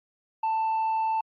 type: tone with tanh clipping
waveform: sine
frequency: 886 Hz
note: A5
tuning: 12 cents sharp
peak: -24 dBFS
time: 0.43-1.21 s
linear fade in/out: 5 ms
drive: 2 dB
effects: Opus 48 kbps